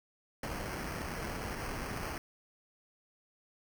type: noise with sample-and-hold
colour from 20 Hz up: pink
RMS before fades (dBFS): -39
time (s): 0.43-2.18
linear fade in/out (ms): 2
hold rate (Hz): 3675
effects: none